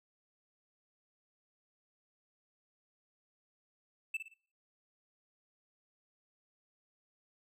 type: tone with echo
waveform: triangle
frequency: 2643 Hz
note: E7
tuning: 4 cents sharp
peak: -31 dBFS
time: 4.14-4.17 s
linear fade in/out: 5 ms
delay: 57 ms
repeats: 3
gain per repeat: -8 dB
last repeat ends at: 4.341 s
effects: noise-tail reverb RT60 0.5 s tail -23 dB re dry